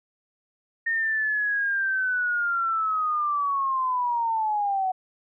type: linear sweep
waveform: sine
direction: down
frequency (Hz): 1840 to 740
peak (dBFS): -22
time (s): 0.86-4.92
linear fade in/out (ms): 10
effects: none